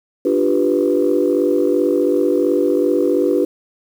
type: chord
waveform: sine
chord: G dominant seventh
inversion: second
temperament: equal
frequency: 293.7 / 349.2 / 392 / 493.9 Hz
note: D4 / F4 / G4 / B4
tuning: 0 / 0 / 0 / 0 cents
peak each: -18 dBFS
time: 0.25-3.45 s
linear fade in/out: 5 ms
effects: tanh soft clip ceiling -4 dBFS + 7-bit